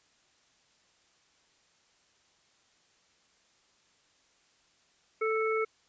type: harmonic tone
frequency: 440.2 Hz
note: A4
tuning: 1 cent sharp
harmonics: 1 / 3 / 5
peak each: -28 / -33 / -35 dBFS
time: 5.21-5.65 s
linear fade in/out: 10 ms
effects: white hiss -67 dBFS RMS until 5.88 s + resampled to 16000 Hz